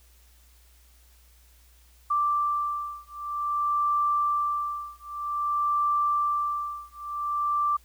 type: beating tone pair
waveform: sine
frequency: 1174.7 / 1175.22 Hz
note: D6 / D6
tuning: 0 / +1 cents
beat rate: 0.52 Hz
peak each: -27 dBFS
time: 2.1-7.77 s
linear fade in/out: 10 ms
effects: added 60 Hz sine -55 dBFS peak until 7.84 s + white hiss -61 dBFS RMS until 7.84 s